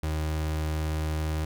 35% pulse tone, 77.78 Hz, D#2, in tune, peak -25 dBFS, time 0.03-1.45 s, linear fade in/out 5 ms, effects none

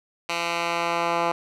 10% pulse tone with band-pass filter sweep, 170 Hz, F3, 46 cents flat, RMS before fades -25 dBFS, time 0.29-1.32 s, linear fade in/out 5 ms, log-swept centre 2700 to 1100 Hz, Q 0.86, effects none

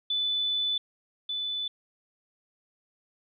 sine tone pair in turn, 3493 / 3493 Hz, A7 / A7, -13 / -13 cents, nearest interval unison, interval 0 cents, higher neither, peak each -25 / -29 dBFS, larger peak first, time 0.1-0.78 / 1.29-1.68 s, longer first, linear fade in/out 5 ms, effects none

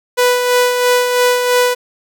sawtooth tone with tremolo, 493.9 Hz, B4, in tune, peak -5 dBFS, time 0.17-1.75 s, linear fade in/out 20 ms, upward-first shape sine, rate 3 Hz, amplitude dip 45%, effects none

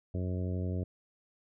harmonic tone, 91.3 Hz, F#2, 23 cents flat, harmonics 1 / 2 / 3 / 4 / 5 / 6 / 7, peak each -32 / -38 / -42 / -44 / -46 / -48 / -49 dBFS, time 0.14-0.84 s, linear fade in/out 5 ms, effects none

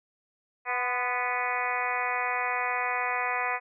harmonic tone with a mistuned harmonic, 246.9 Hz, B3, in tune, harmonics 2 / 3 / 4 / 5 / 6 / 7 / 8 / 9 / 10, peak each -39 / -33 / -33 / -35 / -39 / -37 / -33 / -37 / -36 dBFS, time 0.65-3.6 s, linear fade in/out 50 ms, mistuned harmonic 4, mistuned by +31 cents, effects none

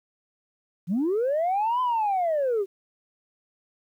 sine linear two-way sweep, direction up then down, 155.4 to 1024 to 371.7 Hz, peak -20 dBFS, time 0.87-2.66 s, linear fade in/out 50 ms, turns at 1.81 s, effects tanh soft clip ceiling -19 dBFS + 10-bit

